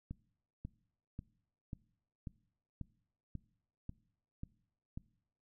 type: click train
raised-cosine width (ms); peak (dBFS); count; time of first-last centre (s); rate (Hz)
5; -30; 10; 0.11-4.975; 1.85
effects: noise-tail reverb RT60 0.7 s tail -22 dB re dry